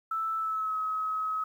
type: tone with pitch glide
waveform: sine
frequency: 1318.5 to 1278 Hz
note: E6 to D#6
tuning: 0 to +46 cents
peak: -28 dBFS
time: 0.11-1.44 s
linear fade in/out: 5 ms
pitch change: -54 cents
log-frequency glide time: 0.38-0.77 s
effects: 10-bit